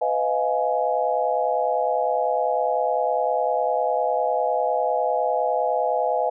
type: chord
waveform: sine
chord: F half-diminished seventh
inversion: second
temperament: just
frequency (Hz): 502.9 / 628.6 / 698.5 / 838.1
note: Cb5 / Eb5 / F5 / Ab5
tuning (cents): +31 / +18 / 0 / +16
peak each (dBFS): -25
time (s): 0.01-6.3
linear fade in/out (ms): 10
effects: none